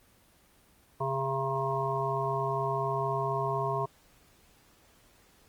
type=harmonic tone with a mistuned harmonic; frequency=135.3 Hz; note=C#3; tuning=42 cents flat; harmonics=1 / 3 / 5 / 7 / 8; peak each=-34 / -34 / -34 / -34 / -34 dBFS; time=1-3.86 s; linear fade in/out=10 ms; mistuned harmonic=8; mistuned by=-18 cents; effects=pink hiss -62 dBFS RMS until 5.48 s + Opus 24 kbps